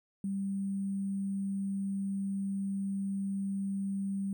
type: tone with sample-and-hold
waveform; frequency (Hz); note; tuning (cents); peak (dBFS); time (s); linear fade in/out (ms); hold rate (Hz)
sine; 196; G3; 0; -31; 0.24-4.33; 2; 8820
effects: none